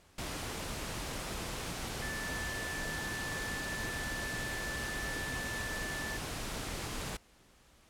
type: tone in noise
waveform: sine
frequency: 1753 Hz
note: A6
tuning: 7 cents flat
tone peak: -39 dBFS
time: 2.02-6.17 s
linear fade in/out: 5 ms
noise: pink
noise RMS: -39 dBFS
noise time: 0.18-7.17 s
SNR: -3 dB
effects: pink hiss -63 dBFS RMS until 7.89 s + low-pass 11000 Hz 12 dB/octave